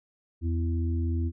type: harmonic tone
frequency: 83.3 Hz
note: E2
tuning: 19 cents sharp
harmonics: 1 / 3 / 4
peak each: -25 / -35 / -37 dBFS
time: 0.41-1.32 s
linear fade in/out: 50 ms
effects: none